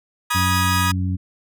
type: chord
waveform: sawtooth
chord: G# minor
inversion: first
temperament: equal with one note detuned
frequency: 968.6 / 1244.5 / 1661.2 Hz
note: B5 / D#6 / G#6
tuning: -34 / 0 / 0 cents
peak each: -20 / -18 / -21 dBFS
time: 0.3-0.92 s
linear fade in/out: 10 ms
type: harmonic tone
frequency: 92.1 Hz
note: F#2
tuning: 7 cents flat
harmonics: 1 / 2 / 3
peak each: -20 / -26 / -30 dBFS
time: 0.34-1.17 s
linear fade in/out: 20 ms
effects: none